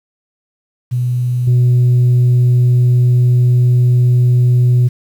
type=tone with level steps; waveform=sine; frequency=123.47 Hz; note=B2; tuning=in tune; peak=-12 / -5 dBFS; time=0.91-4.89 s; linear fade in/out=20 ms; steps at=1.47 s; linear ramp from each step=5 ms; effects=tanh soft clip ceiling -6 dBFS + 7-bit